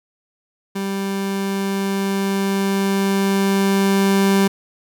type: tone with level ramp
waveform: 30% pulse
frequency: 196 Hz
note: G3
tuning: in tune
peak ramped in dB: -19 to -10 dBFS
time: 0.75-4.48 s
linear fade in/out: 10 ms
effects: none